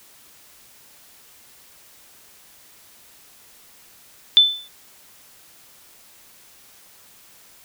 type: tone with exponential decay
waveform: sine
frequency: 3520 Hz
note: A7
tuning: in tune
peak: -5 dBFS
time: 4.37-4.68 s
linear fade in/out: 0 ms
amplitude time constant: 67 ms
effects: white hiss -50 dBFS RMS until 7.64 s